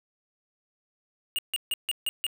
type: tone bursts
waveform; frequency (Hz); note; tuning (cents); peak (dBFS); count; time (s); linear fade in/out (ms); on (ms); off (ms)
square; 2846; F7; +32; -26; 6; 1.36-2.266; 0; 26; 150
effects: none